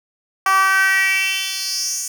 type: tone with high-pass filter sweep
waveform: 10% pulse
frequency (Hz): 384.1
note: G4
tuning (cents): -35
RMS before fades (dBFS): -18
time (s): 0.46-2.08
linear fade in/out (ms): 2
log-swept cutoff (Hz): 990 to 7400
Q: 4.3
effects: none